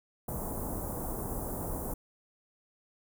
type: band-stop noise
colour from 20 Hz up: pink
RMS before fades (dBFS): -36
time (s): 0.28-1.94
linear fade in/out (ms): 5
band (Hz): 1000 to 9800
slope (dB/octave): 24
effects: none